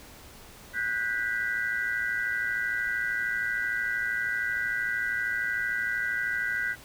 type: tone cluster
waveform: sine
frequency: 1475 / 1588 / 1967 Hz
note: F#6 / G6 / B6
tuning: -6 / +22 / -7 cents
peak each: -31 dBFS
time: 0.73-6.76 s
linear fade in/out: 50 ms
effects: pink hiss -49 dBFS RMS until 6.84 s